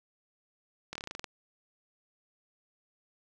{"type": "slowing click train", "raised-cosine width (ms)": 0.2, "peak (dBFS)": -21, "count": 10, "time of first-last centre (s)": [0.93, 1.243], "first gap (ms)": 24, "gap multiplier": 1.09, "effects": []}